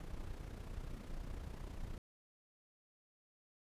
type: noise with amplitude modulation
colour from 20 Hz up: brown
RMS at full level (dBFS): -43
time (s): 0-1.98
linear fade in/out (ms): 2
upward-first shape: sine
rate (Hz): 30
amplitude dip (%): 55
effects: resampled to 32000 Hz